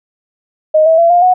sine tone with pitch steps, 622 / 648 / 675.2 / 703.4 / 732.9 Hz, D#5 / E5 / E5 / F5 / F#5, -1 / -30 / +41 / +12 / -17 cents, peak -5 dBFS, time 0.74-1.34 s, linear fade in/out 10 ms, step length 120 ms, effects none

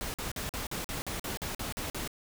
pink noise bursts, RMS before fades -36 dBFS, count 12, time 0.01-2.076 s, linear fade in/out 0 ms, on 130 ms, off 46 ms, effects none

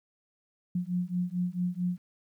sine beating tone pair, 176.4 / 180.9 Hz, F3 / F#3, +18 / -39 cents, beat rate 4.5 Hz, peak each -31 dBFS, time 0.75-1.98 s, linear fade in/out 5 ms, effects 11-bit

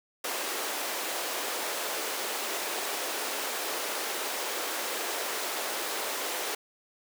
pink high-pass noise, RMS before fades -33 dBFS, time 0.24-6.55 s, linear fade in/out 5 ms, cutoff 370 Hz, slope 24 dB/octave, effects none

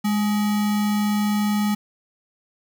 sine tone with sample-and-hold, 207.7 Hz, G#3, in tune, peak -18 dBFS, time 0.04-1.75 s, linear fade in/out 10 ms, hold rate 1050 Hz, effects none

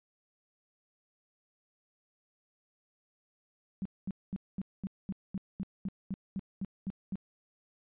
sine tone bursts, 193.1 Hz, G3, 26 cents flat, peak -32 dBFS, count 14, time 3.82-7.156 s, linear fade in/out 0 ms, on 34 ms, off 220 ms, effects resampled to 8000 Hz

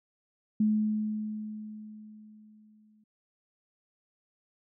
sine tone with exponential decay, 214 Hz, A3, 48 cents flat, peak -21 dBFS, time 0.6-3.04 s, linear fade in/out 5 ms, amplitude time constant 530 ms, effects none

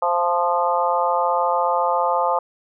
harmonic tone with a mistuned harmonic, 174.61 Hz, F3, in tune, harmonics 3 / 4 / 5 / 6 / 7, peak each -23 / -24 / -21 / -25 / -25 dBFS, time 0.02-2.39 s, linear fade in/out 5 ms, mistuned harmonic 4, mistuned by -20 cents, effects none

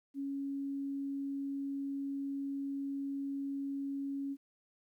sine tone, 277.2 Hz, C#4, in tune, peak -35 dBFS, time 0.14-4.37 s, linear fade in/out 50 ms, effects 12-bit

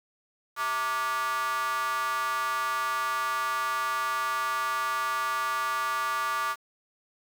square tone with high-pass filter, 130 Hz, C3, 11 cents flat, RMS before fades -29 dBFS, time 0.56-6.56 s, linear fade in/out 50 ms, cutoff 1200 Hz, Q 5.6, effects 8-bit

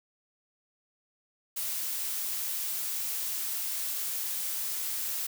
blue noise, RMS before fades -33 dBFS, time 1.56-5.27 s, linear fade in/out 10 ms, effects none

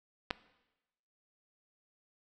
clicks, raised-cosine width 0.3 ms, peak -22 / -15 dBFS, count 2, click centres 0.305 / 0.309 s, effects noise-tail reverb RT60 1.0 s tail -18 dB re dry

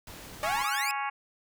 pink noise, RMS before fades -45 dBFS, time 0.07-0.64 s, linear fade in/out 2 ms
harmonic tone, 277.2 Hz, C#4, in tune, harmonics 3 / 4 / 5 / 6 / 7 / 8 / 9 / 10, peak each -33 / -34 / -41 / -39 / -44 / -39 / -45 / -44 dBFS, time 0.43-1.1 s, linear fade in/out 10 ms
sawtooth exponential sweep, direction up, 590 to 2598 Hz, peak -26 dBFS, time 0.43-0.91 s, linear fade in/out 0 ms
effects none

